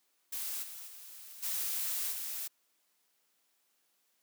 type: noise with level steps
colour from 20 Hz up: blue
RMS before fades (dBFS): -38 / -46 / -50 / -35 / -39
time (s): 0.32-2.48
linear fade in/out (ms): 10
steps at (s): 0.62 / 0.86 / 1.42 / 2.11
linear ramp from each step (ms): 20
effects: white hiss -75 dBFS RMS until 4.22 s + high-pass 200 Hz 12 dB/octave